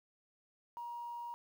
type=tone; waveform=sine; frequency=949 Hz; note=A#5; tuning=31 cents sharp; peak=-40 dBFS; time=0.77-1.34 s; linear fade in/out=0 ms; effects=tanh soft clip ceiling -37 dBFS + 11-bit